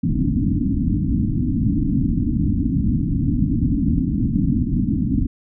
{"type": "low-pass noise", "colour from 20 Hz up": "white", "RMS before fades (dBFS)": -19, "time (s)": [0.03, 5.27], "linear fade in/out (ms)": 10, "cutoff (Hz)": 300, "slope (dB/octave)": 96, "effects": []}